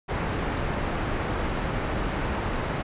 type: low-pass noise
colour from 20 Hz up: pink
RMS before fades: -28 dBFS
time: 0.08-2.83 s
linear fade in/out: 20 ms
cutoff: 1900 Hz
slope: 12 dB/octave
effects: resampled to 8000 Hz